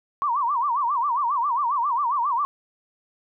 sine tone with vibrato, 1046.5 Hz, C6, in tune, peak -20 dBFS, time 0.22-2.45 s, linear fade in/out 0 ms, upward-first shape sine, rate 7.4 Hz, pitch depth 220 cents each way, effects none

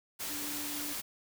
sine tone in noise, 293.7 Hz, D4, in tune, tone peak -43 dBFS, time 0.29-0.94 s, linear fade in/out 20 ms, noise white, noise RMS -38 dBFS, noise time 0.19-1.02 s, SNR -8 dB, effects none

